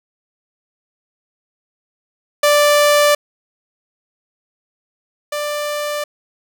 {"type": "tone pair in turn", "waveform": "sawtooth", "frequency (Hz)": [587.3, 590.6], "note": ["D5", "D5"], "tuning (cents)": [0, 10], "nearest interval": "unison", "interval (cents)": 10, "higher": "second", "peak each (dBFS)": [-6, -16], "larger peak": "first", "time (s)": [[2.43, 3.15], [5.32, 6.04]], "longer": "neither", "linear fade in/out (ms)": 5, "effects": []}